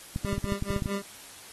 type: clicks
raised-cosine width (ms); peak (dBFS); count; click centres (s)
5; -17; 11; 0.161 / 0.248 / 0.329 / 0.38 / 0.443 / 0.522 / 0.624 / 0.705 / 0.763 / 0.822 / 0.859
type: tone with tremolo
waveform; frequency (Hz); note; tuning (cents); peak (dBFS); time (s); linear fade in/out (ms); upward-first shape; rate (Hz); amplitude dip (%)
25% pulse; 199.3; G3; +29; -25; 0.25-1.02; 2; sine; 4.7; 100
effects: white hiss -47 dBFS RMS until 1.52 s + AAC 32 kbps